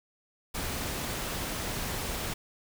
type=noise; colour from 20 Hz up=pink; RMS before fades=-34 dBFS; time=0.54-2.34 s; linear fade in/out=10 ms; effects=none